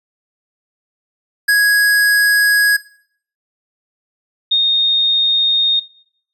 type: tone pair in turn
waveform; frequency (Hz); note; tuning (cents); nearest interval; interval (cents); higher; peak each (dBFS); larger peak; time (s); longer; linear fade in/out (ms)
square / sine; 1661.2 / 3692; G#6 / A#7; 0 / -17; octave + major second; 1383; second; -10; neither; 1.48-2.77 / 4.51-5.8; neither; 10
effects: noise-tail reverb RT60 0.6 s tail -20 dB re dry + resampled to 32000 Hz